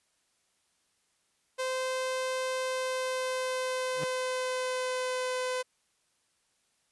sawtooth tone with pitch glide, 517 to 507.8 Hz, C5 to B4, -21 to +48 cents, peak -26 dBFS, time 1.58-5.63 s, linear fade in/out 20 ms, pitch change -31 cents, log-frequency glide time 2.56-5.37 s
sawtooth tone with exponential growth, 152.1 Hz, D#3, 39 cents flat, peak -28 dBFS, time 3.92-4.04 s, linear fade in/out 0 ms, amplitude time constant 24 ms
effects white hiss -73 dBFS RMS until 6.91 s + resampled to 24000 Hz

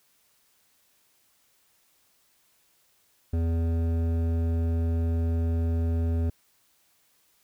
sine tone with hard clipping, 83 Hz, E2, 12 cents sharp, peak -25 dBFS, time 3.33-6.3 s, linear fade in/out 5 ms, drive 12 dB, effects white hiss -66 dBFS RMS until 7.43 s

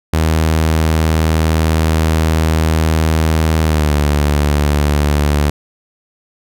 sawtooth tone with pitch glide, 79.6 to 73.42 Hz, D#2 to D2, +40 to 0 cents, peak -7 dBFS, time 0.13-5.5 s, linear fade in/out 5 ms, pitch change -140 cents, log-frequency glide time 3.62-3.96 s, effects none

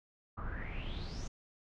brown noise with low-pass filter sweep, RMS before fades -40 dBFS, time 0.37-1.28 s, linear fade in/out 10 ms, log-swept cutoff 1200 to 6600 Hz, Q 7.7, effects none

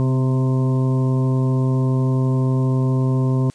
harmonic tone with a mistuned harmonic, 130.81 Hz, C3, in tune, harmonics 1 / 2 / 3 / 4 / 5 / 7 / 8, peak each -16 / -23 / -28 / -34 / -36 / -38 / -36 dBFS, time 0-3.5 s, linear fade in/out 0 ms, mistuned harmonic 2, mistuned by -24 cents, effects white hiss -53 dBFS RMS until 3.54 s + resampled to 22050 Hz

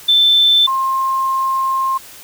sine tone pair in turn, 3537 / 1062.2 Hz, A7 / C6, +8 / +26 cents, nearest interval octave + major sixth, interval 2082 cents, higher first, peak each -8 / -14 dBFS, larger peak first, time 0.08-0.67 / 0.67-1.98 s, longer second, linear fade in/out 10 ms, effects white hiss -38 dBFS RMS until 2.23 s

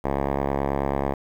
5% pulse tone with low-pass filter, 69.3 Hz, C#2, in tune, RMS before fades -25 dBFS, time 0.04-1.14 s, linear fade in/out 5 ms, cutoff 1200 Hz, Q 1.2, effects 8-bit

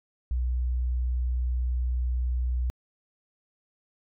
sine tone, 61.8 Hz, B1, 2 cents sharp, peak -23 dBFS, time 0.31-2.7 s, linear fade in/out 0 ms, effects tanh soft clip ceiling -20 dBFS

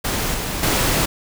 pink noise with level steps, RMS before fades -22 / -25 / -18 dBFS, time 0.04-1.06 s, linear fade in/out 10 ms, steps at 0.34 / 0.63 s, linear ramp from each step 2 ms, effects none

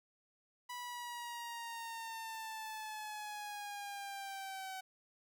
sawtooth linear sweep, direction down, 985 to 756 Hz, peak -39 dBFS, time 0.69-4.81 s, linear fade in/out 10 ms, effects none

